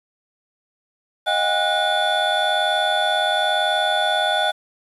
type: tone cluster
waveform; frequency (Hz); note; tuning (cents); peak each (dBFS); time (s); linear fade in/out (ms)
triangle; 625 / 723 / 804 / 1467 / 3474; D#5 / F#5 / G5 / F#6 / A7; +8 / -40 / +44 / -15 / -23; -22; 1.26-4.52; 20
effects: resampled to 32000 Hz + 8-bit